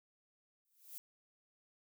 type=noise with exponential growth; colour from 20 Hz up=violet; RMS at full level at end=-45 dBFS; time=0.65-0.98 s; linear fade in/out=0 ms; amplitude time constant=70 ms; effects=none